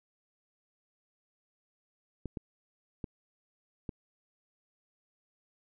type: clicks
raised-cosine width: 3 ms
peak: -24 dBFS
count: 4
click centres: 2.257 / 2.372 / 3.042 / 3.892 s
effects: none